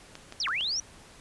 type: clicks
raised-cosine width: 0.2 ms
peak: -24 dBFS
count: 4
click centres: 0.154 / 0.324 / 0.485 / 0.609 s
type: linear two-way sweep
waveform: sine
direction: down then up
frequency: 5920 to 1020 to 5920 Hz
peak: -27 dBFS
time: 0.4-0.8 s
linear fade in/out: 2 ms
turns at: 0.48 s
effects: pink hiss -52 dBFS RMS until 1.2 s + resampled to 24000 Hz